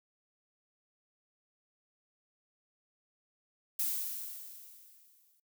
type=noise with exponential decay; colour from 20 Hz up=violet; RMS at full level=-31 dBFS; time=3.79-5.4 s; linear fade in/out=5 ms; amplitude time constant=350 ms; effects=noise-tail reverb RT60 0.2 s tail -26 dB re dry